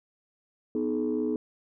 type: chord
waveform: sine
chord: G# minor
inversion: first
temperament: equal with one note detuned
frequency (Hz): 246.9 / 311.1 / 426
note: B3 / D#4 / G#4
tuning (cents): 0 / 0 / +44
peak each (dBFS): -29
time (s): 0.75-1.36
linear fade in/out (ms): 2
effects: tanh soft clip ceiling -19 dBFS